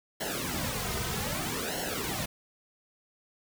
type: noise with flanger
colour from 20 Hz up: pink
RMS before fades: -33 dBFS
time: 0.2-2.26 s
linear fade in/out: 10 ms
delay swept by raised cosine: 0.82 to 3.62 ms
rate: 0.63 Hz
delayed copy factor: -0.9
effects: none